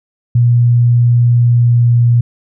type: tone with pitch glide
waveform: sine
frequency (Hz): 120.1 to 119.34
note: B2 to A#2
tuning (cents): -48 to +41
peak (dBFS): -6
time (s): 0.35-2.21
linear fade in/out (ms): 5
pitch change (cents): -11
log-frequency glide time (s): 1.33-1.96
effects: none